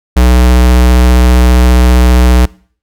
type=tone with vibrato; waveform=square; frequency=61.74 Hz; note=B1; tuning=in tune; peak=-4 dBFS; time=0.16-2.46 s; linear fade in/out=10 ms; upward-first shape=sine; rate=15 Hz; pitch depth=15 cents each way; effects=noise-tail reverb RT60 0.5 s tail -23 dB re dry